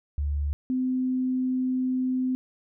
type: tone pair in turn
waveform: sine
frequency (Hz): 72.4 / 256.3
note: D2 / C4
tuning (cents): -24 / -36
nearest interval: octave + minor seventh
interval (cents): 2188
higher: second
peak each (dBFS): -24 / -23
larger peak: second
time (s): 0.18-0.53 / 0.7-2.35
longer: second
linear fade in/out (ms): 0
effects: none